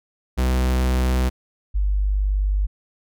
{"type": "tone pair in turn", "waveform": ["45% pulse", "sine"], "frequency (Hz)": [63.5, 49.58], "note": ["B1", "G1"], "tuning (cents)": [49, 20], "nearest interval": "major third", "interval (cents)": 429, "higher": "first", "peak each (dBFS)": -17, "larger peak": "neither", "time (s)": [[0.37, 1.3], [1.74, 2.67]], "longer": "neither", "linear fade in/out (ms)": 20, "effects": []}